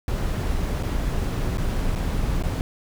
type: noise with dropouts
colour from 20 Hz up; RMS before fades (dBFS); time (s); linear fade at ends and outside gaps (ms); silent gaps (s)
brown; -24; 0.08-2.61; 1; 0.828-0.833 / 1.573-1.581 / 1.952-1.958 / 2.425-2.436
effects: none